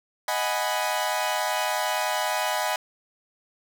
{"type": "chord", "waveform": "sawtooth", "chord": "G# minor seventh", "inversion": "second", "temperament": "equal", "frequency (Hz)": [622.3, 740, 830.6, 987.8], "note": ["D#5", "F#5", "G#5", "B5"], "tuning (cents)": [0, 0, 0, 0], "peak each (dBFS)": -26, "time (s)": [0.28, 2.76], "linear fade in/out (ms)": 2, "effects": []}